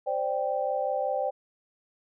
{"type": "chord", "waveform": "sine", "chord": "C suspended second", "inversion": "none", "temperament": "just", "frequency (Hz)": [523.3, 588.7, 784.9], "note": ["C5", "D5", "G5"], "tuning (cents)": [0, 4, 2], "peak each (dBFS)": -30, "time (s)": [0.06, 1.31], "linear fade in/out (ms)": 20, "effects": []}